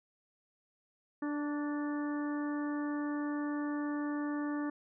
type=harmonic tone with a mistuned harmonic; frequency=293.7 Hz; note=D4; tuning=in tune; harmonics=1 / 2 / 3 / 4 / 5 / 6; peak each=-33 / -46 / -47 / -46 / -50 / -48 dBFS; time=1.22-4.7 s; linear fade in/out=5 ms; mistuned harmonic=4; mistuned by=-22 cents; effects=none